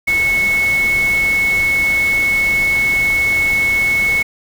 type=tone in noise; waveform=sine; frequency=2200 Hz; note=C#7; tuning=14 cents flat; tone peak=-12 dBFS; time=0.07-4.23 s; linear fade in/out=10 ms; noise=pink; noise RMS=-27 dBFS; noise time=0.07-4.23 s; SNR=+12 dB; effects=none